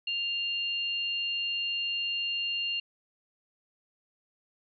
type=tone pair together; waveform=sine; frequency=2794 / 4292 Hz; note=F7 / C8; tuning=0 / +43 cents; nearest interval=perfect fifth; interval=743 cents; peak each=-29 / -38 dBFS; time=0.07-2.8 s; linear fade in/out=5 ms; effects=none